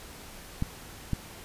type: clicks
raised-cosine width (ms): 5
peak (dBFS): -15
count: 2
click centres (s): 0.624 / 1.133
effects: pink hiss -46 dBFS RMS until 1.44 s + resampled to 32000 Hz